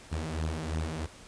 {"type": "beating tone pair", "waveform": "sawtooth", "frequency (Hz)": [77.7, 80.7], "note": ["D#2", "E2"], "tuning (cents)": [-2, -36], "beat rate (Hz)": 3, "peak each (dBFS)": -30, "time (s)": [0.11, 1.07], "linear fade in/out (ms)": 20, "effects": ["pink hiss -51 dBFS RMS until 1.27 s", "resampled to 22050 Hz"]}